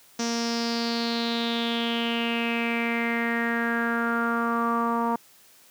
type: tone with low-pass filter sweep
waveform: sawtooth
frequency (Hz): 233.1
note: A#3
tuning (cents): 0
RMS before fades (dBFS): -26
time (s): 0.19-5.16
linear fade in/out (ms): 5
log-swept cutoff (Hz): 5900 to 1000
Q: 6.3
effects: white hiss -55 dBFS RMS until 5.7 s + high-pass 100 Hz 12 dB/octave